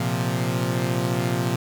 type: chord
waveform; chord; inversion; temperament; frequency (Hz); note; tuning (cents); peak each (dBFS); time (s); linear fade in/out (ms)
sawtooth; Bb suspended second; none; equal; 116.54 / 130.81 / 174.61; Bb2 / C3 / F3; 0 / 0 / 0; -22 / -22 / -23; 0-1.56; 5
effects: 8-bit